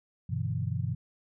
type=chord; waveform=sine; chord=E minor seventh; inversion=first; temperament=equal; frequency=98 / 123.47 / 146.83 / 164.81 Hz; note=G2 / B2 / D3 / E3; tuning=0 / 0 / 0 / 0 cents; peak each=-33 / -32 / -37 / -36 dBFS; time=0.29-0.95 s; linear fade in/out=10 ms; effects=none